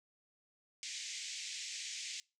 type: band-pass noise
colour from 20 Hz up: white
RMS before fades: -44 dBFS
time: 0.83-2.2 s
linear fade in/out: 0 ms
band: 2000 to 7500 Hz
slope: 48 dB/octave
effects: noise-tail reverb RT60 0.3 s tail -25 dB re dry